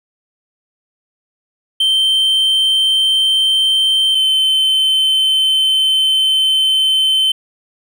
triangle tone pair in turn, 3118 / 3079 Hz, G7 / G7, -10 / -32 cents, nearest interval unison, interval 22 cents, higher first, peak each -9 dBFS, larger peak neither, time 1.8-4.15 / 4.15-7.32 s, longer second, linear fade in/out 5 ms, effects none

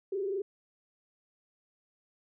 sine tone with frequency modulation, 391.7 Hz, G4, 1 cent flat, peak -30 dBFS, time 0.12-0.42 s, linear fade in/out 5 ms, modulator 24.3 Hz, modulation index 0.9, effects none

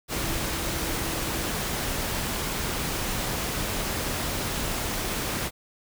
sine tone in noise, 329.6 Hz, E4, in tune, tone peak -38 dBFS, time 0.1-1.51 s, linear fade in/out 50 ms, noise pink, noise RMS -29 dBFS, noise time 0.08-5.51 s, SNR -12 dB, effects none

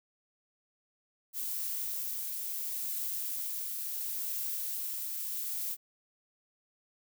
violet noise with tremolo, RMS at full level -35 dBFS, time 1.33-5.77 s, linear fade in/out 50 ms, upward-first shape triangle, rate 0.73 Hz, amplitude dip 25%, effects none

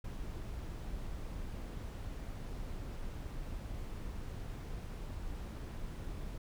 brown noise, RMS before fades -42 dBFS, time 0.04-6.38 s, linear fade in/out 5 ms, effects none

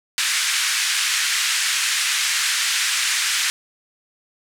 pink band-pass noise, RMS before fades -21 dBFS, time 0.18-3.5 s, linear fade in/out 0 ms, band 1600 to 9700 Hz, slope 24 dB/octave, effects none

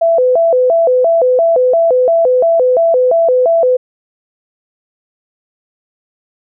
sine tone with vibrato, 580 Hz, D5, 22 cents flat, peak -7 dBFS, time 0.01-3.77 s, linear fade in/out 10 ms, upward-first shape square, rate 2.9 Hz, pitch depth 240 cents each way, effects none

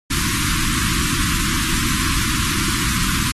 pink band-stop noise, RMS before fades -20 dBFS, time 0.1-3.32 s, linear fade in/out 10 ms, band 340 to 1000 Hz, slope 96 dB/octave, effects AAC 32 kbps

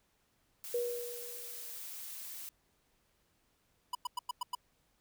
blue noise, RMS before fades -45 dBFS, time 0.64-2.49 s, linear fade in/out 0 ms
sine tone with exponential decay, 481 Hz, B4, 46 cents flat, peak -29 dBFS, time 0.74-1.8 s, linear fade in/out 5 ms, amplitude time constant 230 ms
square tone bursts, 987.8 Hz, B5, in tune, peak -34 dBFS, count 6, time 3.93-4.551 s, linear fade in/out 5 ms, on 21 ms, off 99 ms
effects pink hiss -74 dBFS RMS until 5 s

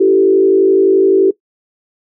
sine tone with frequency modulation, 384.2 Hz, G4, 35 cents flat, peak -6 dBFS, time 0-1.31 s, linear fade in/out 10 ms, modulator 51.7 Hz, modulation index 0.86, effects noise-tail reverb RT60 0.1 s tail -18 dB re dry

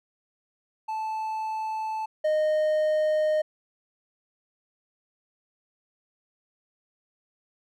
triangle tone pair in turn, 875 / 616.4 Hz, A5 / D#5, -10 / -16 cents, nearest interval tritone, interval 606 cents, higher first, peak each -26 / -19 dBFS, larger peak second, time 0.88-2.06 / 2.24-3.42 s, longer neither, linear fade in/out 10 ms, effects none

